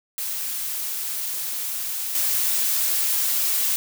blue noise with level steps, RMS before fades -28 / -22 dBFS, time 0.18-3.76 s, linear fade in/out 0 ms, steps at 2.15 s, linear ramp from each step 2 ms, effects none

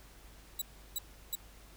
10% pulse tone bursts, 3906 Hz, B7, 20 cents flat, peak -25 dBFS, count 3, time 0.59-1.354 s, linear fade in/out 5 ms, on 28 ms, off 340 ms, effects added 50 Hz sine -56 dBFS peak until 1.76 s + pink hiss -58 dBFS RMS until 1.76 s

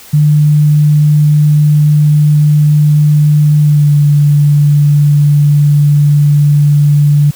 sine tone with pitch glide, 149.4 to 146.07 Hz, D3 to D3, +30 to -9 cents, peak -4 dBFS, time 0.13-7.31 s, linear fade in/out 10 ms, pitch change -39 cents, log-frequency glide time 3.61-3.92 s, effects white hiss -35 dBFS RMS until 7.35 s

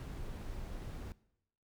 brown noise, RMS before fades -43 dBFS, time 0-1.12 s, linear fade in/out 0 ms, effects noise-tail reverb RT60 0.8 s tail -20 dB re dry

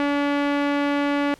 sawtooth tone with low-pass filter, 286.4 Hz, D4, 43 cents flat, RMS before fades -22 dBFS, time 0-1.34 s, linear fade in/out 0 ms, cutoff 2500 Hz, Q 1.1, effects pink hiss -51 dBFS RMS until 1.39 s + low-pass 12000 Hz 12 dB/octave

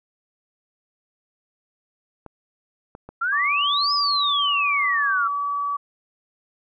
clicks, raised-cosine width 1 ms, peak -24 dBFS, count 3, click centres 2.263 / 2.951 / 3.09 s
sine exponential two-way sweep, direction up then down, 1328 to 5180 to 1328 Hz, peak -20 dBFS, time 3.21-5.28 s, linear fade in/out 10 ms, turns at 3.93 s
sine tone with pitch glide, 1152 to 1144 Hz, D6 to D6, -34 to -46 cents, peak -22 dBFS, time 3.32-5.77 s, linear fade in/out 10 ms, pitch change -12 cents, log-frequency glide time 4.14-5.06 s
effects none

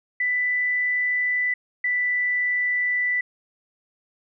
sine tone pair in turn, 1987 / 1979.3 Hz, B6 / B6, +10 / +3 cents, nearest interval unison, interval 7 cents, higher first, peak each -20 dBFS, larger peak neither, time 0.2-1.54 / 1.84-3.21 s, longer second, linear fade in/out 5 ms, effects none

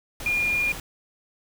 sine tone in noise, 2419 Hz, D#7, 49 cents flat, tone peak -21 dBFS, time 0.26-0.72 s, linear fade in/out 2 ms, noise pink, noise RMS -36 dBFS, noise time 0.2-0.8 s, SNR +12 dB, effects none

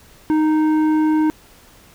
triangle tone with tanh clipping, 310.1 Hz, D#4, 6 cents flat, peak -15 dBFS, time 0.3-1.3 s, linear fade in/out 0 ms, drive 14 dB, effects pink hiss -48 dBFS RMS until 1.94 s

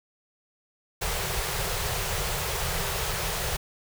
pink band-stop noise, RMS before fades -29 dBFS, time 1.01-3.57 s, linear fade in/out 10 ms, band 180 to 360 Hz, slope 96 dB/octave, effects none

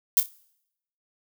violet noise with echo, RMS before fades -18 dBFS, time 0.17-0.2 s, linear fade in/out 0 ms, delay 30 ms, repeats 3, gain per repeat -11 dB, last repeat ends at 0.29 s, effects noise-tail reverb RT60 0.8 s tail -24 dB re dry

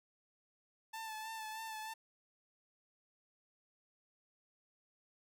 sawtooth tone with vibrato, 880 Hz, A5, in tune, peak -39 dBFS, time 0.93-1.94 s, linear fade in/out 10 ms, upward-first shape sine, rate 3.2 Hz, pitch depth 31 cents each way, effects none

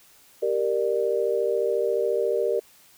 sine chord, G minor, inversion none, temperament equal with one note detuned, 392 / 466.2 / 595.2 Hz, G4 / Bb4 / D5, 0 / 0 / +23 cents, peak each -26 / -24 / -27 dBFS, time 0.42-2.6 s, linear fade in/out 10 ms, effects white hiss -55 dBFS RMS until 2.97 s

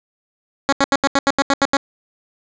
10% pulse tone bursts, 276.8 Hz, C#4, 2 cents flat, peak -4 dBFS, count 10, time 0.69-1.769 s, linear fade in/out 0 ms, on 35 ms, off 81 ms, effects resampled to 16000 Hz + 7-bit

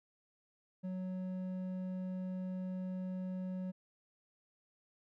sine tone with hard clipping, 185 Hz, F#3, in tune, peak -39 dBFS, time 0.83-3.72 s, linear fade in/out 20 ms, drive 6 dB, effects none

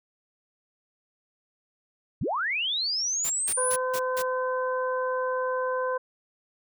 sine linear sweep, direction up, 69.3 to 10490 Hz, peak -25 dBFS, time 2.21-3.76 s, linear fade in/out 5 ms
white noise bursts, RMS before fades -34 dBFS, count 5, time 3.24-4.225 s, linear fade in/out 10 ms, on 61 ms, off 170 ms
harmonic tone, 511 Hz, C5, 41 cents flat, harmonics 1 / 2 / 3, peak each -27 / -30 / -35 dBFS, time 3.57-5.98 s, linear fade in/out 10 ms
effects none

